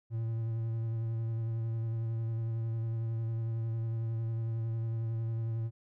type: tone with vibrato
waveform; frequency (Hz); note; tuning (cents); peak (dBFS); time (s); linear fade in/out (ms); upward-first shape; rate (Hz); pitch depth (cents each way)
triangle; 113.6; A#2; -44; -29; 0.1-5.71; 50; sine; 11; 20
effects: none